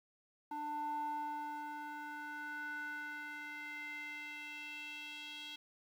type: tone with band-pass filter sweep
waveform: square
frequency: 296.9 Hz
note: D4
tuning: 19 cents sharp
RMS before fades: -44 dBFS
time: 0.51-5.56 s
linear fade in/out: 5 ms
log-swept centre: 780 to 3300 Hz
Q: 4.7
effects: 11-bit